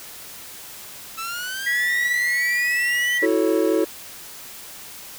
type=exponential sweep; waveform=sawtooth; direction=up; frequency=1307 to 3136 Hz; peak=-24 dBFS; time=1.17-3.19 s; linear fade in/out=20 ms
type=tone; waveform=sine; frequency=1946 Hz; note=B6; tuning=26 cents flat; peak=-19 dBFS; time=1.66-3.26 s; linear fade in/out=10 ms
type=chord; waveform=triangle; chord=F# minor seventh; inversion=third; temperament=equal with one note detuned; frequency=326 / 370 / 440 / 554.4 Hz; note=E4 / F#4 / A4 / C#5; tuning=-19 / 0 / 0 / 0 cents; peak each=-19 / -21 / -20 / -23 dBFS; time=3.22-3.85 s; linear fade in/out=10 ms
effects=white hiss -39 dBFS RMS until 5.18 s